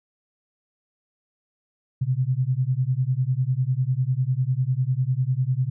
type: beating tone pair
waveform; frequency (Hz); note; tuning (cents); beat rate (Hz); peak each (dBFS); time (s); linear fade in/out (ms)
sine; 124.1 / 134.1; B2 / C3; +9 / +43; 10; -23; 2.01-5.7; 10
effects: none